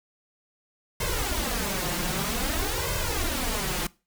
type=noise with flanger; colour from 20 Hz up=pink; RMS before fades=-28 dBFS; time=1-3.87 s; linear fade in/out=5 ms; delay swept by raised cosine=1.9 to 5.7 ms; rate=0.52 Hz; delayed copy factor=+1; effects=noise-tail reverb RT60 0.3 s tail -22 dB re dry